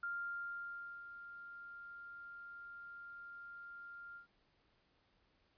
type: tone with ADSR envelope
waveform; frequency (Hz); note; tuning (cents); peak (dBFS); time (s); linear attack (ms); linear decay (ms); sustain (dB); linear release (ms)
sine; 1397; F6; 0; -38; 0.03-4.27; 4; 1000; -11; 110
effects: pink hiss -75 dBFS RMS until 5.57 s + resampled to 11025 Hz